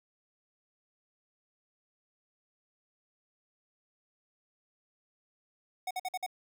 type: tone bursts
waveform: square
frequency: 740 Hz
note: F#5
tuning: in tune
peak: -33 dBFS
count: 5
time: 5.87-6.264 s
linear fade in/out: 5 ms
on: 38 ms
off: 51 ms
effects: none